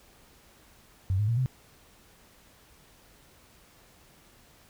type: tone with pitch steps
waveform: sine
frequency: 94.6 / 104.97 / 116.47 / 129.23 Hz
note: F#2 / G#2 / A#2 / C3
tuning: +39 / +19 / -1 / -21 cents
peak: -23 dBFS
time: 1.1-1.46 s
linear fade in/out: 0 ms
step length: 90 ms
effects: pink hiss -58 dBFS RMS until 4.69 s